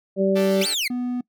harmonic tone, 193.7 Hz, G3, 20 cents flat, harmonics 1 / 2 / 3, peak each -21 / -21 / -21 dBFS, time 0.16-0.66 s, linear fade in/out 50 ms
5% pulse chord, D suspended fourth, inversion none, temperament equal, 293.7 / 392 / 440 Hz, D4 / G4 / A4, 0 / 0 / 0 cents, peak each -24 dBFS, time 0.35-0.75 s, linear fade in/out 20 ms
30% pulse linear two-way sweep, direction up then down, 2000 to 4699 to 2000 Hz, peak -19 dBFS, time 0.61-0.88 s, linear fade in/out 5 ms, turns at 0.67 s
triangle tone, 246.9 Hz, B3, in tune, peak -21 dBFS, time 0.9-1.21 s, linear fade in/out 5 ms
effects noise-tail reverb RT60 0.1 s tail -22 dB re dry

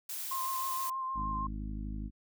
blue noise, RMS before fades -39 dBFS, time 0.09-0.9 s, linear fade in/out 5 ms
sine tone with vibrato, 1053 Hz, C6, 11 cents sharp, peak -33 dBFS, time 0.31-1.47 s, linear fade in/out 5 ms, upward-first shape sine, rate 6.4 Hz, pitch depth 23 cents each way
harmonic tone, 52.2 Hz, G#1, 10 cents sharp, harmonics 1 / 2 / 3 / 4 / 5 / 6, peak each -37 / -46 / -48 / -44 / -47 / -51 dBFS, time 1.14-2.11 s, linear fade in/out 50 ms
effects none

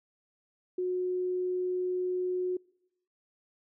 sine tone, 364.4 Hz, F#4, 26 cents flat, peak -28 dBFS, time 0.78-2.57 s, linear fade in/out 5 ms, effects noise-tail reverb RT60 0.9 s tail -26 dB re dry

